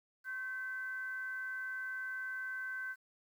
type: tone with frequency modulation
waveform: sine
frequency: 1540 Hz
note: G6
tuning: 31 cents flat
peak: -38 dBFS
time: 0.24-2.96 s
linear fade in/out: 50 ms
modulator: 472 Hz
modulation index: 0.28
effects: 11-bit